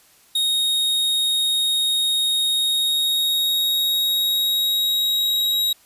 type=tone with pitch glide; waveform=45% pulse; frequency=3737 to 3824 Hz; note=A#7 to A#7; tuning=+4 to +43 cents; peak=-17 dBFS; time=0.35-5.73 s; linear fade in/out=5 ms; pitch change=+39 cents; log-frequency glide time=2.49-5.58 s; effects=white hiss -54 dBFS RMS until 5.85 s + resampled to 32000 Hz